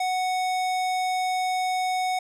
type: tone with hard clipping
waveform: sine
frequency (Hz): 740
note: F#5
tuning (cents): 0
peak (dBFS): -25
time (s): 0-2.19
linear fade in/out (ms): 5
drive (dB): 18
effects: none